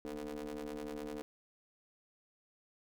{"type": "ring-modulated tone", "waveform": "30% pulse", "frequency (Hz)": 73.4, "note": "D2", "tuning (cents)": 0, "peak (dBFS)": -35, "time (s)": [0.05, 1.22], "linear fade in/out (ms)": 0, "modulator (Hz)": 372, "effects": []}